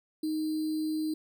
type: tone with sample-and-hold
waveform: sine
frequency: 311.4 Hz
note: D#4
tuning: 2 cents sharp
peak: -28 dBFS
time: 0.23-1.14 s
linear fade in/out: 5 ms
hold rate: 4410 Hz
effects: none